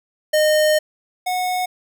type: tone pair in turn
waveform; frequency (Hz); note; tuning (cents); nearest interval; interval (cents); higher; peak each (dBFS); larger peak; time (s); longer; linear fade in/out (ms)
square; 613 / 731.5; D#5 / F#5; -26 / -20; minor third; 306; second; -14 / -20; first; 0.33-0.79 / 1.26-1.66; first; 10
effects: none